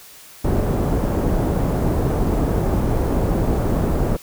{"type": "low-pass noise", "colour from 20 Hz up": "pink", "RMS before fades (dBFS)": -19, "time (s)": [0.44, 4.17], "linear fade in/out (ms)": 10, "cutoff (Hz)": 630, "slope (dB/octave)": 12, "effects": ["white hiss -43 dBFS RMS until 4.22 s"]}